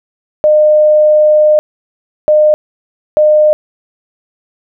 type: tone bursts at uneven times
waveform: sine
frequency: 608 Hz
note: D#5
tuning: 40 cents flat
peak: -4 dBFS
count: 3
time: 0.44-1.59 / 2.28-2.54 / 3.17-3.53 s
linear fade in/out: 0 ms
effects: none